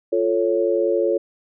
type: chord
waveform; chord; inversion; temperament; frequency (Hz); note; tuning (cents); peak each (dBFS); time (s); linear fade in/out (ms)
sine; F augmented; none; equal; 349.2 / 440 / 554.4; F4 / A4 / C#5; 0 / 0 / 0; -21; 0.12-1.18; 10
effects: none